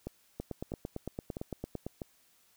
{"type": "two click trains", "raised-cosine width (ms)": 2, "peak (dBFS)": [-24, -23], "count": [4, 14], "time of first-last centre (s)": [[0.07, 2.018], [0.4, 1.866]], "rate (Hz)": [1.54, 8.87], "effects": ["white hiss -67 dBFS RMS until 2.56 s"]}